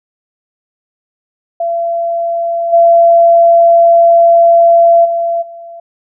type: tone with level steps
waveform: sine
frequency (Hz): 678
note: E5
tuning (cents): +49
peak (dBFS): -12 / -3 / -11 / -27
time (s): 1.6-5.8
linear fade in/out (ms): 5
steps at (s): 2.72 / 5.04 / 5.41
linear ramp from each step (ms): 20
effects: none